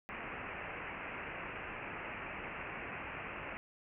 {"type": "low-pass noise", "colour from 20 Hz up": "white", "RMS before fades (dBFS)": -44, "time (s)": [0.09, 3.57], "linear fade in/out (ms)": 0, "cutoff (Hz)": 2700, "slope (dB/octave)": 96, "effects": []}